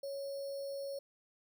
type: tone with sample-and-hold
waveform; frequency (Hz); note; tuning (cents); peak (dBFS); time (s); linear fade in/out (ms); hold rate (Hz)
sine; 554.4; C#5; 0; -38; 0.03-0.99; 5; 4900
effects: none